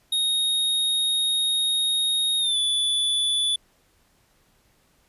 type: tone with pitch glide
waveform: square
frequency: 3735 to 3465 Hz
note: A#7 to A7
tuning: +3 to -27 cents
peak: -21 dBFS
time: 0.12-3.56 s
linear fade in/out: 5 ms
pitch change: -130 cents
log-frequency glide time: 2.39-2.57 s
effects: pink hiss -63 dBFS RMS until 5.08 s + resampled to 32000 Hz